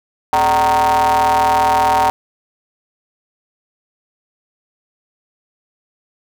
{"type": "ring-modulated tone", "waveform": "square", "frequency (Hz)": 82.41, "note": "E2", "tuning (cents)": 0, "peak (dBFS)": -9, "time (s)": [0.33, 2.1], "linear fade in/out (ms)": 0, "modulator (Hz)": 844, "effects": []}